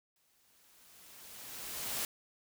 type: noise with exponential growth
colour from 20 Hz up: white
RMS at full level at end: -35 dBFS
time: 0.16-2.05 s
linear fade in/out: 1 ms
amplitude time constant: 410 ms
effects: none